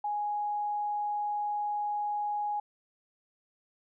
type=tone; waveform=sine; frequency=830.6 Hz; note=G#5; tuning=in tune; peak=-29 dBFS; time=0.04-2.6 s; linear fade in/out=5 ms; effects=none